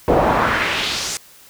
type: noise with band-pass filter sweep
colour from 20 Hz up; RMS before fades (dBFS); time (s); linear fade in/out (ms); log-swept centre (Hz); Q
brown; -18; 0.08-1.17; 0; 520 to 7600; 1.7
effects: white hiss -46 dBFS RMS until 1.49 s